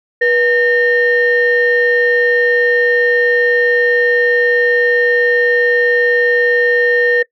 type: tone pair together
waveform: sine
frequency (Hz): 484.1 / 1827.7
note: B4 / A#6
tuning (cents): -35 / -35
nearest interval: octave + major seventh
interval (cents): 2300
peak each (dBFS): -11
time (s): 0.21-7.23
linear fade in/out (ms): 10
effects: noise-tail reverb RT60 0.1 s tail -22 dB re dry + tanh soft clip ceiling -4 dBFS